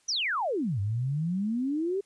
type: exponential two-way sweep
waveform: sine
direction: down then up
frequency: 6210 to 96.4 to 405.7 Hz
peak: -26 dBFS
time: 0.08-2.01 s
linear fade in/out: 10 ms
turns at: 0.8 s
effects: white hiss -66 dBFS RMS until 2.05 s + resampled to 22050 Hz